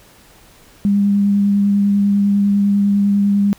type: tone with vibrato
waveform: sine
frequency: 201.4 Hz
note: G3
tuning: 47 cents sharp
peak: -11 dBFS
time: 0.85-3.53 s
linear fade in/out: 0 ms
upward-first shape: sine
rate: 10 Hz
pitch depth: 11 cents each way
effects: pink hiss -47 dBFS RMS until 3.58 s